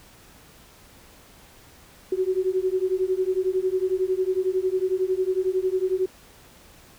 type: beating tone pair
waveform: sine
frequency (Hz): 368.3 / 379.3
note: F#4 / F#4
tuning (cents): -8 / +43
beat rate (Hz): 11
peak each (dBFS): -24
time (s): 2.12-6.06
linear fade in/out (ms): 5
effects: pink hiss -51 dBFS RMS until 6.98 s